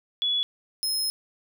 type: tone pair in turn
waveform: sine / sawtooth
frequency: 3400 / 5150 Hz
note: G#7 / E8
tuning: +40 / -41 cents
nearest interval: perfect fifth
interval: 719 cents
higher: second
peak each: -22 dBFS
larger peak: neither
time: 0.22-0.43 / 0.83-1.1 s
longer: second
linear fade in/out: 0 ms
effects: none